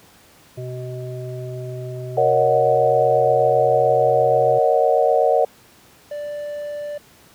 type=harmonic tone; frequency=125.8 Hz; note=B2; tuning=32 cents sharp; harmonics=1 / 3 / 5; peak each=-28 / -33 / -35 dBFS; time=0.57-4.59 s; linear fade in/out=10 ms
type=chord; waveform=sine; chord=D# minor seventh; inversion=second; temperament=equal; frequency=466.2 / 554.4 / 622.3 / 740 Hz; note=A#4 / C#5 / D#5 / F#5; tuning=0 / 0 / 0 / 0 cents; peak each=-19 dBFS; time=2.17-5.45 s; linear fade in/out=5 ms
type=tone; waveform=triangle; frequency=587.3 Hz; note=D5; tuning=in tune; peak=-24 dBFS; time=6.11-6.98 s; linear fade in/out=5 ms
effects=pink hiss -50 dBFS RMS until 7.34 s + high-pass 80 Hz 12 dB/octave